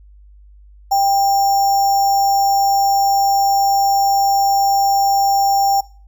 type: tone with sample-and-hold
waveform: sine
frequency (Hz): 791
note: G5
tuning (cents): +15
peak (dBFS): -11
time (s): 0.91-5.81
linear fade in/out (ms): 10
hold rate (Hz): 6300
effects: noise-tail reverb RT60 0.4 s tail -22 dB re dry + added 50 Hz sine -41 dBFS peak until 6.07 s